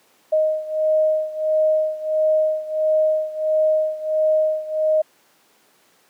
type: beating tone pair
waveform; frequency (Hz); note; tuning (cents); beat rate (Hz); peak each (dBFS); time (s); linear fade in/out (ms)
sine; 622.3 / 623.8; D#5 / D#5; 0 / +4; 1.5; -18 / -21; 0.32-5.02; 10
effects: pink hiss -57 dBFS RMS until 6.09 s + high-pass 300 Hz 12 dB/octave

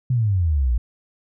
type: exponential sweep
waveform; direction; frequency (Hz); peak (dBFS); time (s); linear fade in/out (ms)
sine; down; 130.81 to 55.4; -16; 0.1-0.78; 5
effects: none

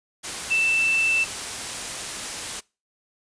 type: tone in noise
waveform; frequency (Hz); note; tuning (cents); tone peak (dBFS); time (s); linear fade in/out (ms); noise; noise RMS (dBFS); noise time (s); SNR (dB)
sine; 2658; E7; +14; -18; 0.5-1.25; 20; white; -31; 0.23-2.61; +10
effects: noise-tail reverb RT60 0.3 s tail -24 dB re dry + resampled to 22050 Hz

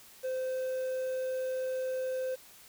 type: tone with quantisation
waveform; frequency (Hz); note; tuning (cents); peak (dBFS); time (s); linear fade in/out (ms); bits
triangle; 517; C5; -21; -29; 0.23-2.36; 20; 9
effects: white hiss -55 dBFS RMS until 2.68 s

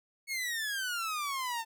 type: exponential sweep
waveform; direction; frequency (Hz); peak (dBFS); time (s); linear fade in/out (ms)
sawtooth; down; 2217 to 889; -29; 0.27-1.65; 50
effects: none

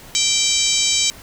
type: harmonic tone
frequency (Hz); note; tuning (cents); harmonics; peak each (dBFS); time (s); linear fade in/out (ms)
779; G5; -11; 3 / 4 / 5 / 6 / 7 / 8 / 9 / 10; -26 / -23 / -22 / -26 / -24 / -23 / -24 / -23; 0.15-1.1; 0
effects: pink hiss -41 dBFS RMS until 1.22 s

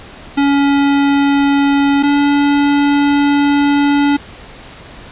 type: tone pair in turn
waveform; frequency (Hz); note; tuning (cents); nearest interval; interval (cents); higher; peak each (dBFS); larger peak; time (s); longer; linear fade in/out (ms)
square; 281.2 / 286; C#4 / D4; +25 / -46; unison; 29; second; -10; neither; 0.37-2.03 / 2.03-4.17; second; 10
effects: pink hiss -35 dBFS RMS until 5.11 s + resampled to 8000 Hz

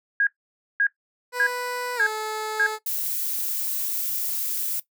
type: tone bursts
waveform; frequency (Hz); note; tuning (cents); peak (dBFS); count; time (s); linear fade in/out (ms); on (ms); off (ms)
sine; 1636; G#6; -26; -17; 5; 0.2-2.665; 2; 69; 530
type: tone with pitch glide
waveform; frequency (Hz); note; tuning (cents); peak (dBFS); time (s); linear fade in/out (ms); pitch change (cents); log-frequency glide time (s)
15% pulse; 493.9 to 432.5; B4 to A4; 0 to -30; -21; 1.32-2.79; 50; -230; 1.96-2.02
type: noise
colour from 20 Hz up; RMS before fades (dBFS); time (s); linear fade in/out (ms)
violet; -27; 2.86-4.8; 5
effects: noise-tail reverb RT60 0.1 s tail -17 dB re dry

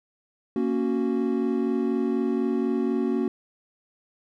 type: chord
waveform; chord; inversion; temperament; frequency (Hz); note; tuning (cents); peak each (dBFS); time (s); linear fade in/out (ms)
triangle; F# major; first; equal; 233.1 / 277.2 / 370; A#3 / C#4 / F#4; 0 / 0 / 0; -24 / -25 / -25; 0.56-3.28; 2
effects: none

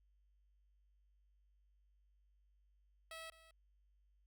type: tone with echo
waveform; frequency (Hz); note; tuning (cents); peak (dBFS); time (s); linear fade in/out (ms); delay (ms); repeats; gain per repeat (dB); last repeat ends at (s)
10% pulse; 649; E5; -27; -40; 3.11-3.3; 2; 210; 1; -15; 3.51
effects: added 50 Hz sine -70 dBFS peak until 4.26 s

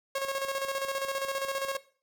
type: tone with tremolo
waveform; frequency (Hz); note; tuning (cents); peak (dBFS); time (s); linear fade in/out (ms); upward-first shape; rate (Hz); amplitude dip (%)
sawtooth; 545; C#5; -29; -24; 0.15-1.77; 5; square; 15; 50
effects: noise-tail reverb RT60 0.4 s tail -17 dB re dry

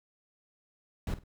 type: noise with echo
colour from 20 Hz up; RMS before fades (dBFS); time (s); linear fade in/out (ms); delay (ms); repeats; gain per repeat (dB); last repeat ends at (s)
brown; -32; 1.07-1.14; 2; 49; 2; -14; 1.238
effects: none

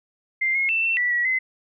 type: tone with pitch steps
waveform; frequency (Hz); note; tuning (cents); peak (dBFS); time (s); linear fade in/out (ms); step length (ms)
sine; 2094 / 2159 / 2670 / 2693 / 1959 / 1928 / 2047; C7 / C#7 / E7 / E7 / B6 / B6 / C7; +1 / -46 / +22 / +36 / -15 / -42 / -38; -19; 0.41-1.39; 10; 140
effects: none

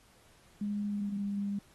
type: tone with pitch glide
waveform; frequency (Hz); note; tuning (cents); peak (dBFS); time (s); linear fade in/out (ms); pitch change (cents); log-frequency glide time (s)
sine; 205.7 to 201.2; G#3 to G3; -16 to +45; -31; 0.61-1.59; 5; -39; 0.87-1.18
effects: pink hiss -63 dBFS RMS until 1.74 s + AAC 32 kbps

